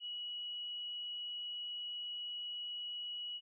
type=tone; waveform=sine; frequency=2923 Hz; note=F#7; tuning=22 cents flat; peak=-40 dBFS; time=0-3.41 s; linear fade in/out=50 ms; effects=none